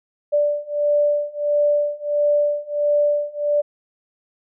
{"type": "beating tone pair", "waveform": "sine", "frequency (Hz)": [586, 587.5], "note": ["D5", "D5"], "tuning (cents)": [-4, 1], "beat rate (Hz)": 1.5, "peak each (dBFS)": [-20, -19], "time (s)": [0.32, 3.62], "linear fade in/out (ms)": 20, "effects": []}